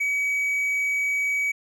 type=tone; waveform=triangle; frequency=2271 Hz; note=C#7; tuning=41 cents sharp; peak=-20 dBFS; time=0-1.52 s; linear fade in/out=10 ms; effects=none